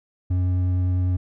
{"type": "tone with hard clipping", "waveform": "sine", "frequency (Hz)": 91, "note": "F#2", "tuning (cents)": -28, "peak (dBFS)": -20, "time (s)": [0.3, 1.17], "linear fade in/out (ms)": 10, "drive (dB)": 5, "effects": []}